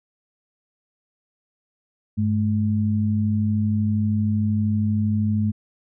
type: tone pair together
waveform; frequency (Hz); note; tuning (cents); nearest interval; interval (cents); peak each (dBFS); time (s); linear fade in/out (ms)
sine; 101.1 / 213.9; G#2 / A3; -46 / -49; octave + minor second; 1297; -21; 2.17-5.52; 20
effects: none